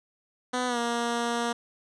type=tone with pitch glide; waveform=10% pulse; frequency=250 to 236 Hz; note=B3 to A#3; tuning=+21 to +22 cents; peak=-18 dBFS; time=0.53-1.53 s; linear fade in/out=10 ms; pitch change=-99 cents; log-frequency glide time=0.67-0.78 s; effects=resampled to 22050 Hz